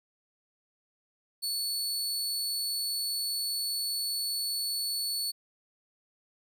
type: tone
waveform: sawtooth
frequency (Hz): 4435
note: C#8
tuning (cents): 0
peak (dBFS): -27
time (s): 1.42-5.32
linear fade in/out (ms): 20
effects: none